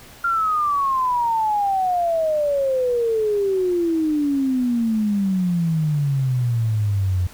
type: exponential sweep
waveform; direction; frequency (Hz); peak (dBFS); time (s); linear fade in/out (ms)
sine; down; 1396.9 to 88.3; -17; 0.24-7.27; 5
effects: pink hiss -44 dBFS RMS until 7.33 s